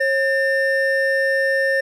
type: tone pair together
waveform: triangle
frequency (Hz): 541.4 / 1800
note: C#5 / A6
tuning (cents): -41 / +39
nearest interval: octave + major sixth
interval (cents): 2080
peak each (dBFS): -17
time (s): 0-1.81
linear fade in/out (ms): 10
effects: none